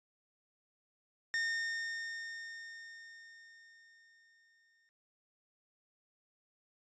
45% pulse tone with exponential decay, 1828 Hz, A#6, 34 cents flat, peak -31 dBFS, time 1.34-4.89 s, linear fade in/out 0 ms, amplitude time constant 770 ms, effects resampled to 16000 Hz

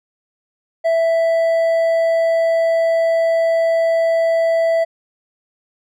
triangle tone with hard clipping, 660 Hz, E5, 2 cents sharp, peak -14 dBFS, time 0.84-4.85 s, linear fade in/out 20 ms, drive 7 dB, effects none

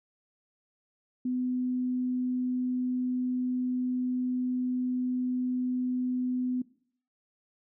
sine tone, 251.6 Hz, B3, 32 cents sharp, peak -27 dBFS, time 1.25-6.62 s, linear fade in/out 5 ms, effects noise-tail reverb RT60 0.6 s tail -20 dB re dry

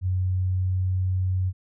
sine tone with pitch glide, 92.3 to 92.83 Hz, F#2 to F#2, -4 to +6 cents, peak -21 dBFS, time 0.01-1.53 s, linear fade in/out 50 ms, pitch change +10 cents, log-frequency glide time 0.15-0.93 s, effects none

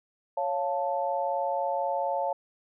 sine chord, Db augmented, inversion none, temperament equal, 554.4 / 698.5 / 880 Hz, Db5 / F5 / A5, 0 / 0 / 0 cents, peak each -30 / -31 / -30 dBFS, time 0.37-2.33 s, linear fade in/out 5 ms, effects none

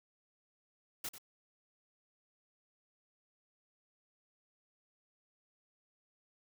white noise with echo, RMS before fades -40 dBFS, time 1.04-1.09 s, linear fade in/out 5 ms, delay 93 ms, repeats 1, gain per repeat -11 dB, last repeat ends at 1.183 s, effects none

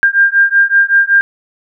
sine beating tone pair, 1597 / 1602.3 Hz, G6 / G6, +32 / +37 cents, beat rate 5.3 Hz, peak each -10 dBFS, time 0.03-1.21 s, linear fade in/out 0 ms, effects none

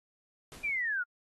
pink noise with exponential decay, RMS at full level -46 dBFS, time 0.52-1.03 s, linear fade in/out 0 ms, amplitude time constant 110 ms
sine linear sweep, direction down, 2418 to 1390 Hz, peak -29 dBFS, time 0.63-1.04 s, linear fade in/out 20 ms
effects AAC 32 kbps

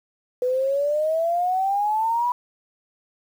sine exponential sweep, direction up, 493.9 to 987.8 Hz, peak -19 dBFS, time 0.42-2.32 s, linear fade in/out 2 ms, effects 8-bit

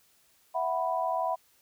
sine chord, E suspended second, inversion none, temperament equal, 659.3 / 740 / 987.8 Hz, E5 / F#5 / B5, 0 / 0 / 0 cents, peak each -31 dBFS, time 0.54-1.36 s, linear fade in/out 20 ms, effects white hiss -65 dBFS RMS until 1.61 s

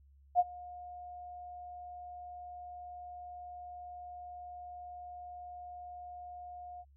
sine tone with ADSR envelope, 715 Hz, F5, 41 cents sharp, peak -20 dBFS, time 0.35-6.85 s, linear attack 44 ms, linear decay 36 ms, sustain -24 dB, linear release 48 ms, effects added 69 Hz sine -59 dBFS peak until 6.96 s

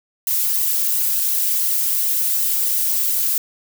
violet noise with flanger, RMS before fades -19 dBFS, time 0.27-3.38 s, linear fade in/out 2 ms, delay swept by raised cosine 0.98 to 5.18 ms, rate 2.8 Hz, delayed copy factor +0.95, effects none

